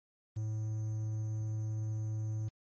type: tone with quantisation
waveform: triangle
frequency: 108.6 Hz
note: A2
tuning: 22 cents flat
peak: -31 dBFS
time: 0.36-2.49 s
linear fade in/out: 10 ms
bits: 10
effects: MP3 32 kbps